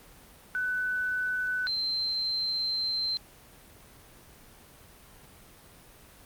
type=tone pair in turn; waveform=sine; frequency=1500 / 4117 Hz; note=F#6 / C8; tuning=+23 / -29 cents; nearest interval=octave + perfect fourth; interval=1748 cents; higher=second; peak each=-27 dBFS; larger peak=neither; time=0.55-1.67 / 1.67-3.17 s; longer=second; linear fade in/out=0 ms; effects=pink hiss -53 dBFS RMS until 6.25 s + Opus 32 kbps